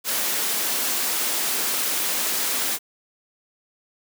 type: high-pass noise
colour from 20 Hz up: white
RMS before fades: -24 dBFS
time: 0.04-2.79 s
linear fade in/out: 50 ms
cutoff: 200 Hz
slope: 24 dB/octave
effects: none